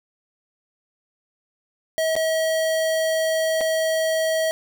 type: tone with dropouts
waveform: square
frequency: 641 Hz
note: E5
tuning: 49 cents flat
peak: -20 dBFS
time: 1.98-4.51 s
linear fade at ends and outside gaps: 0 ms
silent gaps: 2.154-2.164 / 3.608-3.612 s
effects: none

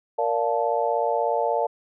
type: chord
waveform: sine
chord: Bb major seventh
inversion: none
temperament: just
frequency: 466.2 / 582.7 / 699.2 / 874.1 Hz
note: Bb4 / D5 / F5 / A5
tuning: 0 / -14 / +2 / -12 cents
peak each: -26 dBFS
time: 0.18-1.67 s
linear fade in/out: 10 ms
effects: none

